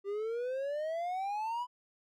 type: exponential sweep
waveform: triangle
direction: up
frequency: 392 to 1000 Hz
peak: -31 dBFS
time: 0.04-1.67 s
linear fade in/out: 50 ms
effects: none